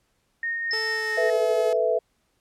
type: tone with tremolo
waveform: sine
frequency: 1848 Hz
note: A#6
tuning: 16 cents flat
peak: -24 dBFS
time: 0.43-1.3 s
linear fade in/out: 2 ms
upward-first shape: triangle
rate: 4.6 Hz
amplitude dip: 30%
type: tone with exponential decay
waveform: sine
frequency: 5230 Hz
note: E8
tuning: 15 cents flat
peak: -25 dBFS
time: 0.71-1.77 s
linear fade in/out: 1 ms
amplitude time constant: 230 ms
type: tone with pitch glide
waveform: sawtooth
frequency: 440 to 427.7 Hz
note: A4 to A4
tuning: 0 to -49 cents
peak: -27 dBFS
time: 0.73-1.73 s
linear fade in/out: 2 ms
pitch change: -49 cents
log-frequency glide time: 0.92-1.36 s
type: chord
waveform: sine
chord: A suspended second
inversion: none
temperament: just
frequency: 440 / 495 / 660 Hz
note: A4 / B4 / E5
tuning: 0 / +4 / +2 cents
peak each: -25 / -24 / -23 dBFS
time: 1.17-1.99 s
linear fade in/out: 10 ms
effects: pink hiss -70 dBFS RMS until 2.4 s + low-pass 12000 Hz 12 dB/octave